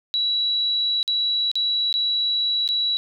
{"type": "tone with dropouts", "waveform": "sine", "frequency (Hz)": 3915, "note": "B7", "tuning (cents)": -16, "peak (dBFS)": -19, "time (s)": [0.14, 2.97], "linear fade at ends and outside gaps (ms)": 0, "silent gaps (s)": [[1.029, 1.078], [1.515, 1.555], [1.927, 1.94], [2.677, 2.689]], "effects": []}